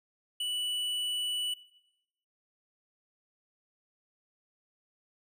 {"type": "tone with hard clipping", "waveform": "triangle", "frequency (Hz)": 2960, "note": "F#7", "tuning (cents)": 0, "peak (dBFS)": -32, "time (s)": [0.4, 1.54], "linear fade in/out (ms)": 5, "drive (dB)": 11, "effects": ["noise-tail reverb RT60 0.9 s tail -18 dB re dry"]}